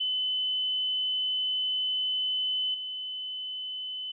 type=tone with level steps; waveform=sine; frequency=3024 Hz; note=F#7; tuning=37 cents sharp; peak=-26 / -33 dBFS; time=0-4.12 s; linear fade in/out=10 ms; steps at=2.74 s; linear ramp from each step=5 ms; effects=none